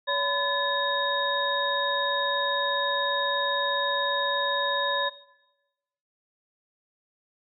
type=tone cluster; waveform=sine; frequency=565 / 1009 / 1726 / 3737 Hz; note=C#5 / B5 / A6 / A#7; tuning=+33 / +37 / -34 / +4 cents; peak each=-29 dBFS; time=0.07-5.1 s; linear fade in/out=20 ms; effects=noise-tail reverb RT60 1.0 s tail -18 dB re dry